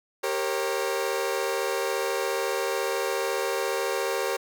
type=chord; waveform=sawtooth; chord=G diminished; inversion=none; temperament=equal with one note detuned; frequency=392 / 466.2 / 543.9 Hz; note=G4 / Bb4 / Db5; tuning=0 / 0 / -33 cents; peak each=-26 dBFS; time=0.23-4.37 s; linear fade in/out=10 ms; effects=none